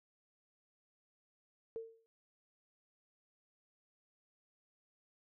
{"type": "tone with exponential decay", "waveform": "sine", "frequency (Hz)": 452.6, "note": "A4", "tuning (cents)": 49, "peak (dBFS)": -37, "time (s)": [1.76, 2.06], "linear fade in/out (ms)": 0, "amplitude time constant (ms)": 65, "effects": []}